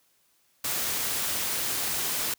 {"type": "noise", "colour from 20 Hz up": "white", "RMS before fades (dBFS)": -29, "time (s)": [0.64, 2.34], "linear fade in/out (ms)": 5, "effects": ["white hiss -67 dBFS RMS until 2.38 s", "high-pass 60 Hz 12 dB/octave"]}